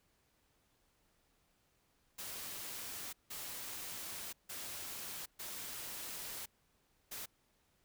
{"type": "noise bursts at uneven times", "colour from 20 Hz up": "white", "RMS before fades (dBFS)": -45, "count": 5, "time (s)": [[2.18, 3.13], [3.3, 4.33], [4.49, 5.26], [5.39, 6.46], [7.11, 7.26]], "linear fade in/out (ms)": 10, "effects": ["pink hiss -75 dBFS RMS until 7.84 s"]}